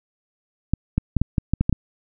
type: clicks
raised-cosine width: 5 ms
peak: -6 dBFS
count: 9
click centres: 0.736 / 0.98 / 1.167 / 1.216 / 1.382 / 1.536 / 1.61 / 1.695 / 1.727 s
effects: none